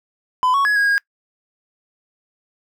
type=tone with pitch steps; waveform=triangle; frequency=1009 / 1112 / 1681 / 1641 / 1632 Hz; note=B5 / C#6 / G#6 / G#6 / G#6; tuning=+37 / +5 / +20 / -21 / -31 cents; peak=-12 dBFS; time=0.43-0.98 s; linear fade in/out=0 ms; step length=110 ms; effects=noise-tail reverb RT60 0.1 s tail -24 dB re dry